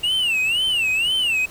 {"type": "tone with vibrato", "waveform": "triangle", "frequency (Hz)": 2789, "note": "F7", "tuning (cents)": -3, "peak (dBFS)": -16, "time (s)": [0.03, 1.46], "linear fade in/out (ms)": 10, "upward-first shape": "sine", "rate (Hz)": 2, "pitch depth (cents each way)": 180, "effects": ["pink hiss -42 dBFS RMS until 1.5 s"]}